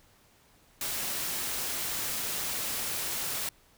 white noise, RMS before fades -33 dBFS, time 0.81-3.49 s, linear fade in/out 2 ms, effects pink hiss -62 dBFS RMS until 3.77 s

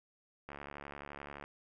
click train, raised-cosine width 0.5 ms, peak -30 dBFS, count 69, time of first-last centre 0.49-1.44 s, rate 71.6 Hz, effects none

